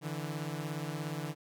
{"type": "beating tone pair", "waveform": "sawtooth", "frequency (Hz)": [146.83, 163.83], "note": ["D3", "E3"], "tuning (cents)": [0, -10], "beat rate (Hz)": 17, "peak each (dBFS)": [-34, -35], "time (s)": [0.01, 1.35], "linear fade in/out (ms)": 50, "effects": []}